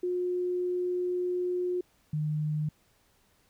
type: tone pair in turn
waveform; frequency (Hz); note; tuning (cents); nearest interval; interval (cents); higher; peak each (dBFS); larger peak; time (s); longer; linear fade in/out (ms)
sine; 359.2 / 152.08; F4 / D#3; +49 / -39; octave + minor third; 1488; first; -27; neither; 0.03-1.81 / 2.13-2.69; first; 5
effects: pink hiss -67 dBFS RMS until 3.49 s